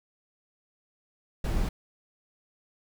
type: noise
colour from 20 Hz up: brown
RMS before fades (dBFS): -27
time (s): 1.44-1.69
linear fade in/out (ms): 5
effects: none